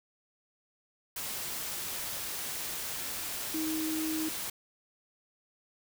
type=tone in noise; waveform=sine; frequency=315.7 Hz; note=D#4; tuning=25 cents sharp; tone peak=-31 dBFS; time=3.54-4.29 s; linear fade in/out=5 ms; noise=white; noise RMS=-37 dBFS; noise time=1.16-4.5 s; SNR=+3 dB; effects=none